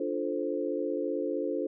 sine chord, D minor seventh, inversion none, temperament equal, 293.7 / 349.2 / 440 / 523.3 Hz, D4 / F4 / A4 / C5, 0 / 0 / 0 / 0 cents, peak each -34 dBFS, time 0-1.67 s, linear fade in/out 5 ms, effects none

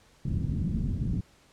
white low-pass noise, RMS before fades -29 dBFS, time 0.25-1.21 s, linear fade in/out 5 ms, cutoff 200 Hz, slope 24 dB/octave, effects pink hiss -60 dBFS RMS until 1.52 s + low-pass 9000 Hz 12 dB/octave

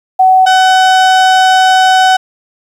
sine / 35% pulse tone pair in turn, 751 / 751 Hz, F#5 / F#5, +26 / +26 cents, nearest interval unison, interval 0 cents, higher neither, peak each -3 dBFS, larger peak neither, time 0.19-0.46 / 0.46-2.17 s, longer second, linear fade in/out 10 ms, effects low-pass 6000 Hz 12 dB/octave + 7-bit

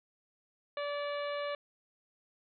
harmonic tone with a mistuned harmonic, 578 Hz, D5, 28 cents flat, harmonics 1 / 2 / 3 / 4 / 5 / 6 / 7, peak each -35 / -41 / -45 / -47 / -49 / -51 / -52 dBFS, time 0.77-1.55 s, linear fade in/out 2 ms, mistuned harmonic 6, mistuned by +34 cents, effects none

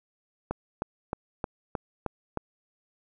click train, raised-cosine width 1 ms, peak -15 dBFS, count 7, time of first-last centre 0.51-2.373 s, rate 3.22 Hz, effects none

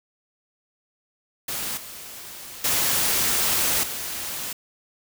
white noise with level steps, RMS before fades -29 / -39 / -22 / -31 dBFS, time 1.48-4.53 s, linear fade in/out 5 ms, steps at 1.77 / 2.64 / 3.83 s, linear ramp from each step 5 ms, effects none

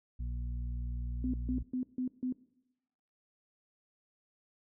harmonic tone, 60 Hz, B1, 49 cents flat, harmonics 1 / 2 / 3 / 4, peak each -35 / -44 / -54 / -52 dBFS, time 0.19-1.63 s, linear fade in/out 10 ms
sine tone bursts, 253.8 Hz, B3, 47 cents sharp, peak -31 dBFS, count 5, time 1.24-2.325 s, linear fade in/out 2 ms, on 97 ms, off 150 ms
effects noise-tail reverb RT60 0.9 s tail -20 dB re dry

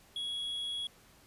triangle tone, 3338 Hz, G#7, 8 cents sharp, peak -33 dBFS, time 0.16-0.87 s, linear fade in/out 2 ms, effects pink hiss -61 dBFS RMS until 1.26 s + resampled to 32000 Hz

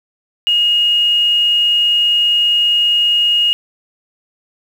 sine tone with quantisation, 2865 Hz, F7, 44 cents sharp, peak -10 dBFS, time 0.47-3.53 s, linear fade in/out 0 ms, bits 6, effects none

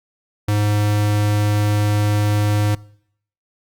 square tone, 104.3 Hz, G#2, 8 cents sharp, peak -16 dBFS, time 0.48-2.75 s, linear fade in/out 5 ms, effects noise-tail reverb RT60 0.7 s tail -23 dB re dry + Opus 48 kbps

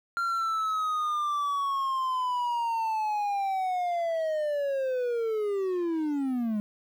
triangle linear sweep, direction down, 1387 to 204.9 Hz, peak -24 dBFS, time 0.17-6.6 s, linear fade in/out 0 ms, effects 10-bit

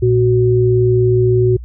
sine tone pair together, 116.64 / 371 Hz, A#2 / F#4, +1 / +5 cents, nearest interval octave + minor sixth, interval 2004 cents, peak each -12 dBFS, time 0.02-1.57 s, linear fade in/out 10 ms, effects added 60 Hz sine -27 dBFS peak until 1.64 s

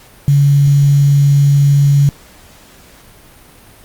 sine tone with quantisation, 141.7 Hz, C#3, 38 cents sharp, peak -6 dBFS, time 0.28-2.09 s, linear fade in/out 0 ms, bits 5, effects pink hiss -42 dBFS RMS until 3.84 s + Opus 48 kbps

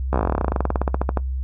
slowing click train, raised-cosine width 1 ms, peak -6 dBFS, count 28, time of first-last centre 0.13-1.173 s, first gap 14 ms, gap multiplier 1.07, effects noise-tail reverb RT60 0.1 s tail -19 dB re dry + added 65 Hz sine -22 dBFS peak until 1.43 s

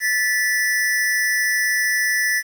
square tone pair together, 1750 / 1962.8 Hz, A6 / B6, -10 / -11 cents, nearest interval major second, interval 199 cents, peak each -21 / -21 dBFS, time 0-2.43 s, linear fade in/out 50 ms, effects 8-bit

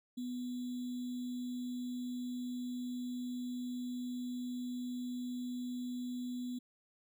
sine tone with sample-and-hold, 247.6 Hz, B3, 5 cents sharp, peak -37 dBFS, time 0.17-6.59 s, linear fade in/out 10 ms, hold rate 3675 Hz, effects none

